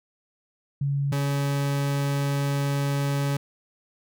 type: tone pair in turn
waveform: sine / 40% pulse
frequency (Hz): 140.4 / 140.9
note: C#3 / C#3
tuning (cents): +22 / +29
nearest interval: unison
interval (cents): 7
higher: second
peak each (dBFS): -22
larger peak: neither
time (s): 0.81-1.12 / 1.12-3.37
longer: second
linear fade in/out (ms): 5
effects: none